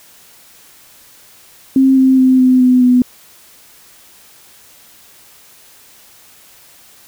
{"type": "tone with pitch steps", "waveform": "sine", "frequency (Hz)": [266, 262.5, 259, 255.6, 252.2, 248.9], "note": ["C4", "C4", "C4", "C4", "B3", "B3"], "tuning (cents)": [29, 6, -17, -40, 36, 14], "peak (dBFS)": -6, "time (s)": [1.76, 3.02], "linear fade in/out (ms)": 2, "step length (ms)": 210, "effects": ["white hiss -44 dBFS RMS until 7.07 s"]}